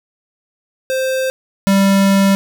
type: tone pair in turn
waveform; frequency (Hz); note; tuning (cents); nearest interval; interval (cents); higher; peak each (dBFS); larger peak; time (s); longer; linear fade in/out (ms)
square; 523.3 / 196.02; C5 / G3; 0 / 0; octave + perfect fourth; 1700; first; -16 / -10; second; 0.9-1.3 / 1.67-2.35; second; 0
effects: none